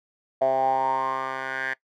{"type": "tone with band-pass filter sweep", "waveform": "10% pulse", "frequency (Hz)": 132.4, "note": "C3", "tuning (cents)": 21, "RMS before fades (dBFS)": -25, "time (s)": [0.41, 1.74], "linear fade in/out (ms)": 10, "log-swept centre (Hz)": [660, 1700], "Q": 8, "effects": ["noise-tail reverb RT60 0.1 s tail -20 dB re dry"]}